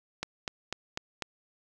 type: click train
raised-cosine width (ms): 0.2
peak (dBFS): -15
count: 5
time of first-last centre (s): 0.23-1.223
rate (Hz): 4.03
effects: none